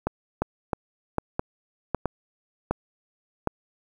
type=two click trains; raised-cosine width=1 ms; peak=-9 / -10 dBFS; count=5 / 4; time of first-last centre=0.42-3.473 / 0.07-2.057 s; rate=1.31 / 1.51 Hz; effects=8-bit